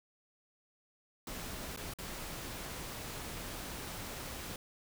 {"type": "noise with dropouts", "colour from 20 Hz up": "pink", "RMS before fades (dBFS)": -43, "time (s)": [1.27, 4.56], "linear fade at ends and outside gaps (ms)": 2, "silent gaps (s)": [[1.763, 1.773], [1.937, 1.986]], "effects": []}